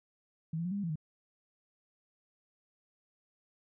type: tone with pitch steps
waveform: sine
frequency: 160.7 / 168.2 / 180 / 200.5 / 202.3 / 167.5 / 154.2 Hz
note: E3 / E3 / F#3 / G3 / G#3 / E3 / D#3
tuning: -44 / +35 / -47 / +39 / -45 / +28 / -15 cents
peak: -32 dBFS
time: 0.53-0.957 s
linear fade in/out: 5 ms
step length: 61 ms
effects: none